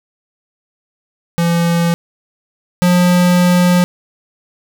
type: tone pair in turn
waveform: square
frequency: 170 / 178.15 Hz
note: F3 / F3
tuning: -46 / +35 cents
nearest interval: minor second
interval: 81 cents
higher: second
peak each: -12 / -9 dBFS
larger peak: second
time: 1.38-1.94 / 2.82-3.84 s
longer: second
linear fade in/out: 0 ms
effects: none